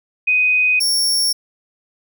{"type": "tone pair in turn", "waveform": ["sine", "sawtooth"], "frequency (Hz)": [2500, 5487], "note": ["D#7", "F8"], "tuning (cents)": [8, -31], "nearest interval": "octave + major second", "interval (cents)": 1361, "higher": "second", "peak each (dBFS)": -12, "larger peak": "neither", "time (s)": [[0.27, 0.8], [0.8, 1.33]], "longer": "neither", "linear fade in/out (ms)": 10, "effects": []}